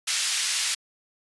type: band-pass noise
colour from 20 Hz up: white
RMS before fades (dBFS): -26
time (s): 0.07-0.75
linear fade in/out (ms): 10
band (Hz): 2000 to 7500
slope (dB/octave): 12
effects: resampled to 24000 Hz